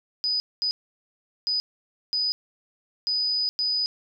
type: tone bursts at uneven times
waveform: sine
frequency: 4978 Hz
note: D#8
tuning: in tune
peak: -22 dBFS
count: 6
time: 0.24-0.4 / 0.62-0.71 / 1.47-1.6 / 2.13-2.32 / 3.07-3.49 / 3.59-3.86 s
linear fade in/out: 0 ms
effects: none